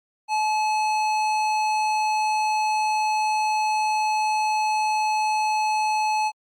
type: tone with hard clipping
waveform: triangle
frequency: 859 Hz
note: A5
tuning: 42 cents flat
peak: -22 dBFS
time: 0.28-6.32 s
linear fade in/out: 50 ms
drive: 18 dB
effects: Opus 48 kbps